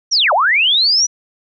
sine linear two-way sweep, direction down then up, 5970 to 553 to 5970 Hz, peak -10 dBFS, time 0.11-1.07 s, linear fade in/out 20 ms, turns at 0.33 s, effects none

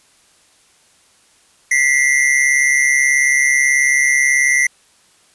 square tone pair together, 1954.6 / 2093 Hz, B6 / C7, -18 / 0 cents, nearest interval minor second, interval 118 cents, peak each -15 dBFS, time 1.71-4.67 s, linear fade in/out 5 ms, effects white hiss -53 dBFS RMS until 5.34 s + resampled to 24000 Hz

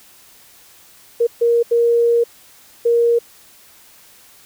sine tone bursts at uneven times, 469.8 Hz, A#4, 13 cents sharp, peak -11 dBFS, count 4, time 1.2-1.27 / 1.41-1.63 / 1.71-2.24 / 2.85-3.19 s, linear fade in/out 10 ms, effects white hiss -47 dBFS RMS until 4.45 s

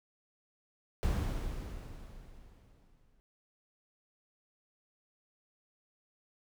brown noise with exponential decay, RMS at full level -29 dBFS, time 1.03-3.2 s, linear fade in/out 0 ms, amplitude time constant 470 ms, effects none

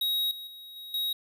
square tone with level steps, 3800 Hz, A#7, 33 cents sharp, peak -26 / -39 / -44 / -41 / -28 dBFS, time 0.01-1.13 s, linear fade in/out 5 ms, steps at 0.31 / 0.47 / 0.76 / 0.94 s, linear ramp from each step 2 ms, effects none

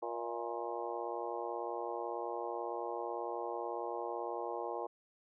harmonic tone with a mistuned harmonic, 118.1 Hz, A#2, 23 cents sharp, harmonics 3 / 4 / 5 / 6 / 7 / 8 / 9, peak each -44 / -42 / -45 / -45 / -43 / -48 / -47 dBFS, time 0.02-4.87 s, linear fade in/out 10 ms, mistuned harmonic 6, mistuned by -68 cents, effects none

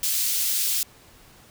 white high-pass noise, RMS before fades -24 dBFS, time 0.03-0.83 s, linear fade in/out 2 ms, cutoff 3500 Hz, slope 12 dB/octave, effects pink hiss -52 dBFS RMS until 1.5 s

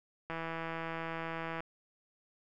click train, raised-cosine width 0.5 ms, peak -24 dBFS, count 215, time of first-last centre 0.3-1.605 s, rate 164 Hz, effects none

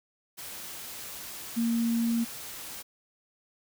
sine tone in noise, 231.9 Hz, A#3, 9 cents flat, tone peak -24 dBFS, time 1.56-2.25 s, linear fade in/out 20 ms, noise white, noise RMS -41 dBFS, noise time 0.37-2.83 s, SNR +14 dB, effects none

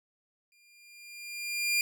sawtooth tone with exponential growth, 2400 Hz, D7, 37 cents sharp, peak -20 dBFS, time 0.52-1.81 s, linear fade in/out 1 ms, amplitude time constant 280 ms, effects none

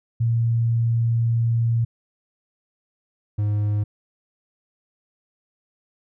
sine / triangle tone pair in turn, 116 / 104.24 Hz, A#2 / G#2, -8 / +7 cents, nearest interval major second, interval 185 cents, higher first, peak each -17 dBFS, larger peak neither, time 0.2-1.85 / 3.38-3.84 s, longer first, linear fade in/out 10 ms, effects none

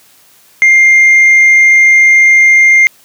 sine tone with tanh clipping, 2109 Hz, C7, 13 cents sharp, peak -3 dBFS, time 0.62-2.87 s, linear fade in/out 0 ms, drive 1 dB, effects white hiss -45 dBFS RMS until 3.04 s + high-pass 80 Hz 12 dB/octave

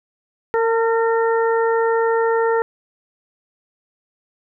harmonic tone with a mistuned harmonic, 457 Hz, A#4, 34 cents flat, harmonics 1 / 2 / 3 / 4, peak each -16 / -22 / -26 / -28 dBFS, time 0.54-2.62 s, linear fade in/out 0 ms, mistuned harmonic 2, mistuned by -20 cents, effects none

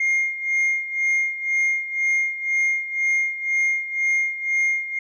sine tone with tremolo, 2126 Hz, C7, 27 cents sharp, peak -14 dBFS, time 0-4.99 s, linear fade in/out 5 ms, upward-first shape sine, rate 2 Hz, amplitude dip 80%, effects tanh soft clip ceiling -16 dBFS

